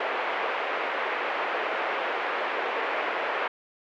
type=band-pass noise; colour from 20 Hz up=pink; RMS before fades=-29 dBFS; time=0-3.48 s; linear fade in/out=5 ms; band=440 to 2500 Hz; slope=24 dB/octave; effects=none